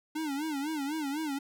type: tone with vibrato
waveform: square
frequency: 295.5 Hz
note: D4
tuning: 11 cents sharp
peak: -32 dBFS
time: 0.15-1.39 s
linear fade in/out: 10 ms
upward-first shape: sine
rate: 4 Hz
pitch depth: 140 cents each way
effects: none